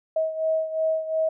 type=beating tone pair; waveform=sine; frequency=637 / 639.8 Hz; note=D#5 / D#5; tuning=+41 / +48 cents; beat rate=2.8 Hz; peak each=-23 / -28 dBFS; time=0.16-1.29 s; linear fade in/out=5 ms; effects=none